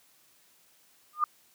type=tone with exponential growth; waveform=sine; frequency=1214 Hz; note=D#6; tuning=43 cents flat; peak=-18 dBFS; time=1.13-1.24 s; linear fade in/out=2 ms; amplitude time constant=22 ms; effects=white hiss -63 dBFS RMS until 1.54 s + high-pass 100 Hz 12 dB/octave